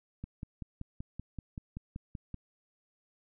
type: click train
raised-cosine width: 5 ms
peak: -27 dBFS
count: 12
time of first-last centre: 0.24-2.343 s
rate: 5.23 Hz
effects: none